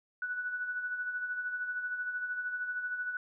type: tone with tremolo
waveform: sine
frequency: 1480 Hz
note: F#6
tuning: in tune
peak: -31 dBFS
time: 0.22-3.17 s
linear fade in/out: 2 ms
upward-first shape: sine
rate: 13 Hz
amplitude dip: 50%
effects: none